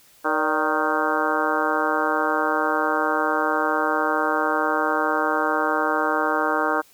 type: harmonic tone with a mistuned harmonic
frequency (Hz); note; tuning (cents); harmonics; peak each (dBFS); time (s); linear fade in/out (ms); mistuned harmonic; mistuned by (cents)
155.56; D#3; 0; 2 / 3 / 4 / 5 / 6 / 7 / 8 / 9 / 10; -28 / -28 / -28 / -28 / -28 / -28 / -28 / -28 / -28; 0.24-6.82; 20; 4; -77
effects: white hiss -54 dBFS RMS until 6.93 s